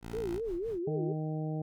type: tone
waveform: 10% pulse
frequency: 57 Hz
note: A#1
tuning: 38 cents flat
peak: -32 dBFS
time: 0.01-0.41 s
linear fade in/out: 50 ms
type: noise with tremolo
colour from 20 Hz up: brown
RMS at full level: -44 dBFS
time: 0.09-0.79 s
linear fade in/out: 5 ms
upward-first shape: sine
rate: 5.3 Hz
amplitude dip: 85%
type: tone with vibrato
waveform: sine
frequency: 396.9 Hz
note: G4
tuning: 22 cents sharp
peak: -32 dBFS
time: 0.13-1.13 s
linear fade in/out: 10 ms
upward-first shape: sine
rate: 4.1 Hz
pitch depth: 270 cents each way
type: harmonic tone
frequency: 155.56 Hz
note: D#3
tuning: in tune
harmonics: 1 / 2 / 3 / 4 / 5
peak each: -33 / -39 / -43 / -45 / -47 dBFS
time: 0.87-1.62 s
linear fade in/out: 5 ms
effects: none